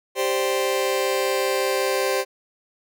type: chord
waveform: sawtooth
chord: G suspended fourth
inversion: none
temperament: just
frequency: 392 / 522.7 / 588 Hz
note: G4 / C5 / D5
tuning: 0 / -2 / +2 cents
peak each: -20 / -19 / -25 dBFS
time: 0.15-2.25 s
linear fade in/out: 50 ms
effects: none